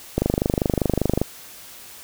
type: click train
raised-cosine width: 2 ms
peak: -5 dBFS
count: 27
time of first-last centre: 0.18-1.216 s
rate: 25.1 Hz
effects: white hiss -42 dBFS RMS until 2.03 s